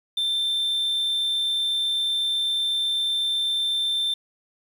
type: tone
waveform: sine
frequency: 3566 Hz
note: A7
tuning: 22 cents sharp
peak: -19 dBFS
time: 0.17-4.14 s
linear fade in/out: 5 ms
effects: tanh soft clip ceiling -20 dBFS + 8-bit